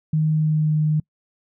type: tone with pitch glide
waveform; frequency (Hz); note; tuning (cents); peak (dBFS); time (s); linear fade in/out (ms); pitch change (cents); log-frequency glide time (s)
sine; 155.56 to 153.42; D#3 to D#3; 0 to -24; -16; 0.13-1; 5; -24; 0.32-0.75
effects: noise-tail reverb RT60 0.1 s tail -26 dB re dry